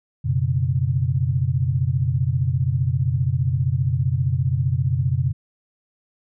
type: chord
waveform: sine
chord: F# suspended fourth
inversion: none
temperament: equal with one note detuned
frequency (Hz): 90.49 / 123.47 / 138.59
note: F#2 / B2 / C#3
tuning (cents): -38 / 0 / 0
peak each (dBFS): -24 / -21 / -22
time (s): 0.24-5.33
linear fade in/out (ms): 20
effects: none